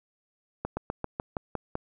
slowing click train, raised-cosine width 1 ms, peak -16 dBFS, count 8, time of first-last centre 0.65-1.754 s, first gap 120 ms, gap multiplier 1.09, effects none

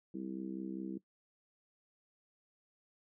harmonic tone, 65 Hz, C2, 11 cents flat, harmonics 3 / 4 / 5 / 6 / 7, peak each -43 / -46 / -42 / -53 / -56 dBFS, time 0.14-0.98 s, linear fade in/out 5 ms, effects noise-tail reverb RT60 0.1 s tail -18 dB re dry

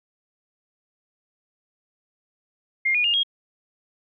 sine tone with pitch steps, 2118 / 2447 / 2827 / 3266 Hz, C7 / D#7 / F7 / G#7, +21 / -29 / +20 / -30 cents, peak -18 dBFS, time 2.85-3.234 s, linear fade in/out 10 ms, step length 96 ms, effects none

